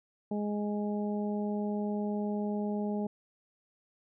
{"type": "harmonic tone", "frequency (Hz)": 207.7, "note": "G#3", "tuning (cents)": 0, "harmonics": [1, 2, 3, 4], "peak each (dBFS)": [-31, -37, -41, -43], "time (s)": [0.31, 3.07], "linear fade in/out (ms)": 5, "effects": []}